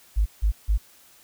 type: tone bursts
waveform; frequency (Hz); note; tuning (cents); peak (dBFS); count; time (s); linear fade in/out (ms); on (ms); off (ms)
sine; 51.91; G#1; 0; -17; 3; 0.16-0.78; 20; 100; 160
effects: white hiss -54 dBFS RMS until 1.23 s